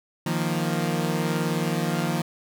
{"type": "chord", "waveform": "sawtooth", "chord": "Eb suspended second", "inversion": "none", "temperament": "equal", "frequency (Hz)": [155.56, 174.61, 233.1], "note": ["Eb3", "F3", "Bb3"], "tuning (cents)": [0, 0, 0], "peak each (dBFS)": [-23, -23, -26], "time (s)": [0.26, 2.22], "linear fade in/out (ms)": 5, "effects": []}